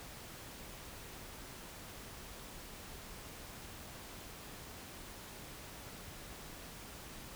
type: silence
effects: pink hiss -50 dBFS RMS until 7.35 s